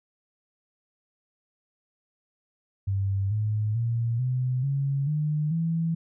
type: tone with pitch steps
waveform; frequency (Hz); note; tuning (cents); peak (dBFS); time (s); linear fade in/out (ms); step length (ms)
sine; 98 / 106.87 / 116.54 / 127.09 / 138.59 / 151.14 / 164.82; G2 / A2 / A#2 / C3 / C#3 / D#3 / E3; 0 / -50 / 0 / -50 / 0 / -50 / 0; -23; 2.87-5.95; 10; 440
effects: none